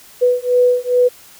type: beating tone pair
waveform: sine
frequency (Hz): 493.2 / 495.6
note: B4 / B4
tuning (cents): -2 / +6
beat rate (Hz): 2.4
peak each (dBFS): -14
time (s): 0.21-1.09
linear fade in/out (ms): 20
effects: white hiss -43 dBFS RMS until 1.39 s